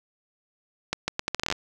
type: accelerating click train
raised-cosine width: 0.2 ms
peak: -8 dBFS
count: 12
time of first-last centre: 0.93-1.524 s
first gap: 150 ms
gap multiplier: 0.76
effects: none